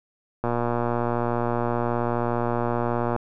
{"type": "click train", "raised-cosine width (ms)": 1, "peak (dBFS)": -11, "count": 325, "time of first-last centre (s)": [0.44, 3.163], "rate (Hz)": 119, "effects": []}